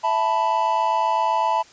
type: chord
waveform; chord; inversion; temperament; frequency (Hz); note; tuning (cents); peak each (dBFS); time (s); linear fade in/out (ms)
triangle; E suspended fourth; none; equal; 659.3 / 880 / 987.8; E5 / A5 / B5; 0 / 0 / 0; -24 / -19 / -20; 0.03-1.63; 20
effects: white hiss -49 dBFS RMS until 1.72 s + resampled to 16000 Hz